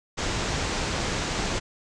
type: low-pass noise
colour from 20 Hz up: pink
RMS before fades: -28 dBFS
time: 0.17-1.6 s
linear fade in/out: 20 ms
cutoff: 7700 Hz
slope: 48 dB/octave
effects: none